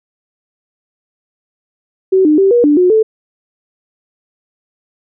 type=tone with pitch steps; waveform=sine; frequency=379 / 304 / 388.7 / 479.4 / 294.3 / 362 / 438.3 Hz; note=F#4 / D#4 / G4 / A#4 / D4 / F#4 / A4; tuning=+42 / -40 / -15 / +48 / +4 / -38 / -7 cents; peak=-6 dBFS; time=2.12-3.03 s; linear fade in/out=10 ms; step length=130 ms; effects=none